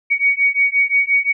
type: beating tone pair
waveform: sine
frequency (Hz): 2242 / 2247.7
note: C#7 / C#7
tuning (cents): +19 / +23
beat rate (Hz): 5.7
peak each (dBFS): -16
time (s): 0.1-1.33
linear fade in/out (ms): 20
effects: none